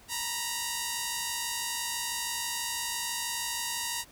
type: tone pair together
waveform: 5% pulse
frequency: 927 / 973.1 Hz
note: A#5 / B5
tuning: -10 / -26 cents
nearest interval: minor second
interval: 84 cents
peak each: -21 / -23 dBFS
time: 0.08-4.05 s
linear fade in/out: 50 ms
effects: pink hiss -56 dBFS RMS until 4.11 s